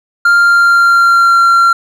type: tone with pitch glide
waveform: triangle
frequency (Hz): 1396.9 to 1372.9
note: F6 to F6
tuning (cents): 0 to -30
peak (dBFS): -3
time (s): 0.25-1.73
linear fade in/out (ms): 5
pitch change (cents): -30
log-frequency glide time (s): 0.36-1.41
effects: none